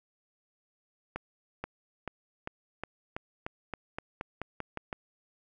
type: accelerating click train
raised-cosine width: 0.5 ms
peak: -20 dBFS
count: 14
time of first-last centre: 1.16-4.928 s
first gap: 480 ms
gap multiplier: 0.91
effects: none